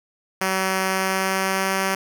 5% pulse tone with pitch glide, 189.6 to 192.14 Hz, F#3 to G3, +43 to -34 cents, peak -9 dBFS, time 0.41-1.95 s, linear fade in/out 5 ms, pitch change +23 cents, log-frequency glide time 0.85-1.77 s, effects none

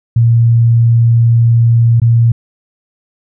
sine tone with dropouts, 116.54 Hz, A#2, in tune, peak -5 dBFS, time 0.16-2.32 s, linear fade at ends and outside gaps 5 ms, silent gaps 2-2.017 s, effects none

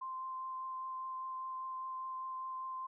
sine tone with vibrato, 1043 Hz, C6, 6 cents flat, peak -39 dBFS, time 0.01-2.87 s, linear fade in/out 10 ms, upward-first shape triangle, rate 5 Hz, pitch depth 10 cents each way, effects none

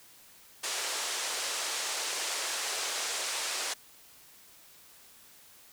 white band-pass noise, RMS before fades -34 dBFS, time 0.63-3.74 s, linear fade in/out 10 ms, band 400 to 8400 Hz, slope 24 dB/octave, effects white hiss -56 dBFS RMS until 5.72 s

